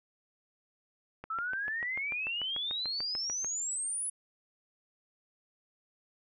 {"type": "click train", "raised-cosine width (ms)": 0.5, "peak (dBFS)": -27, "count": 16, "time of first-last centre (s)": [1.24, 3.446], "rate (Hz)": 6.8}
{"type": "exponential sweep", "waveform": "sine", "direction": "up", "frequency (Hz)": [1291, 10370], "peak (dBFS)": -32, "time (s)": [1.3, 4.1], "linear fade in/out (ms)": 5}
{"effects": []}